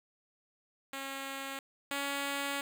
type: tone pair in turn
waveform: 5% pulse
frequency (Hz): 272.2 / 280.5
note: C#4 / C#4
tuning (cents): -31 / +21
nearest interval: minor second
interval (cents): 52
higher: second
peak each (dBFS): -27 / -22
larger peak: second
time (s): 0.93-1.59 / 1.91-2.61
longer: second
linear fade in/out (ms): 2
effects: none